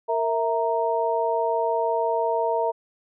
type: tone cluster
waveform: sine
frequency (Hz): 461.8 / 656 / 930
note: A#4 / E5 / A#5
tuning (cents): -16 / -9 / -4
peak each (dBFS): -25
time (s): 0.08-2.72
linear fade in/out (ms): 20
effects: none